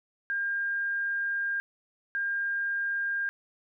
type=tone bursts at uneven times; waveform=sine; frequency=1606 Hz; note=G6; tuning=41 cents sharp; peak=-27 dBFS; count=2; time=0.3-1.6 / 2.15-3.29 s; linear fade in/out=0 ms; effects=none